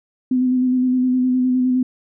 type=tone with vibrato; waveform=sine; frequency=253.7 Hz; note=B3; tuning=47 cents sharp; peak=-14 dBFS; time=0.31-1.83 s; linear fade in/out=5 ms; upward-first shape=square; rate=9.7 Hz; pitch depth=18 cents each way; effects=none